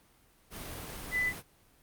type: tone in noise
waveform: sine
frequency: 1999 Hz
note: B6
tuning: 20 cents sharp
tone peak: -27 dBFS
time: 1.11-1.33 s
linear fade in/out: 50 ms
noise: pink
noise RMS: -42 dBFS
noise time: 0.5-1.43 s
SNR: +12 dB
effects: pink hiss -64 dBFS RMS until 1.82 s + Opus 32 kbps